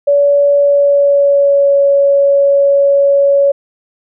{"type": "tone with pitch glide", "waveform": "sine", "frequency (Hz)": [570, 560.5], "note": ["C#5", "C#5"], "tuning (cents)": [48, 19], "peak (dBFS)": -6, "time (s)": [0.07, 3.52], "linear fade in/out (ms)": 10, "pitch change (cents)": -29, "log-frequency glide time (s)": [0.58, 1.77], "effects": []}